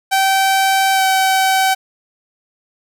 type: tone with pitch glide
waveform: sawtooth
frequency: 773 to 764.6 Hz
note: G5 to G5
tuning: -24 to -43 cents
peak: -8 dBFS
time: 0.11-1.75 s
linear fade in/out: 20 ms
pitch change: -19 cents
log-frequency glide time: 0.93-1.03 s
effects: none